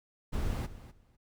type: noise with echo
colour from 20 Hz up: brown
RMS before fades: -32 dBFS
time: 0.32-0.67 s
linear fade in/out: 20 ms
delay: 250 ms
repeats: 2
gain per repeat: -15 dB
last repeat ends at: 1.17 s
effects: none